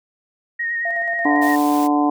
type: tone with vibrato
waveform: sine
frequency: 1864.7 Hz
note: A#6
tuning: in tune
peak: -20 dBFS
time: 0.59-1.56 s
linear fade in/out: 10 ms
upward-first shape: sine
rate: 9.1 Hz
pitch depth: 24 cents each way
type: tone with tremolo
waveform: sine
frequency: 683 Hz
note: F5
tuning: 39 cents flat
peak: -23 dBFS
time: 0.85-1.49 s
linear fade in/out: 5 ms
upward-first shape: square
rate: 8.8 Hz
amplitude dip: 50%
type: harmonic tone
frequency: 146.83 Hz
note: D3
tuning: in tune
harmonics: 2 / 3 / 4 / 5 / 6 / 7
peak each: -16 / -30 / -30 / -20 / -27 / -24 dBFS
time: 1.25-2.1 s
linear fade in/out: 5 ms
type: noise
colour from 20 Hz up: white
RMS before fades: -34 dBFS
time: 1.41-1.88 s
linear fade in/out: 20 ms
effects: none